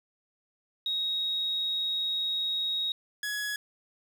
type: tone pair in turn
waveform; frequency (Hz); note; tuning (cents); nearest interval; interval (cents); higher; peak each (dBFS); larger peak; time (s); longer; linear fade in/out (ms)
sine / sawtooth; 3775 / 1681.6; A#7 / G#6; +21 / +21; octave + major second; 1400; first; -27; neither; 0.86-2.92 / 3.23-3.56; first; 2
effects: 9-bit

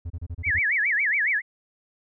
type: tone bursts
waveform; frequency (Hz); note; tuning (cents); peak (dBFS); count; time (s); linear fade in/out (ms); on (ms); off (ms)
triangle; 84.4; E2; +41; -27; 7; 0.05-0.594; 10; 52; 30
type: tone with vibrato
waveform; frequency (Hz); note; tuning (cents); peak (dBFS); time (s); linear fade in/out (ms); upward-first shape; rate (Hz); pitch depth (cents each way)
sine; 1963; B6; -11; -20; 0.43-1.42; 50; sine; 7.2; 290
effects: none

